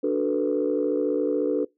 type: chord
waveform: sine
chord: B minor seventh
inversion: first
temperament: equal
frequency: 293.7 / 370 / 440 / 493.9 Hz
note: D4 / F#4 / A4 / B4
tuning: 0 / 0 / 0 / 0 cents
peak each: -25 / -28 / -25 / -26 dBFS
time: 0.03-1.65 s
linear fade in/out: 10 ms
effects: noise-tail reverb RT60 0.2 s tail -23 dB re dry + tanh soft clip ceiling -13 dBFS